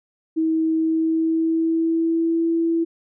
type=tone with pitch glide; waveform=sine; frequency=320.8 to 331.7 Hz; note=E4 to E4; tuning=-47 to +11 cents; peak=-17 dBFS; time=0.36-2.85 s; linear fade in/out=20 ms; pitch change=+58 cents; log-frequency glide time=0.77-2.48 s; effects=none